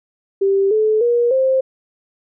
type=tone with pitch steps; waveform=sine; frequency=392 / 432.4 / 477.1 / 526.3 Hz; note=G4 / A4 / A#4 / C5; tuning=0 / -30 / +40 / +10 cents; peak=-12 dBFS; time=0.41-1.61 s; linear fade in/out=10 ms; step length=300 ms; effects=none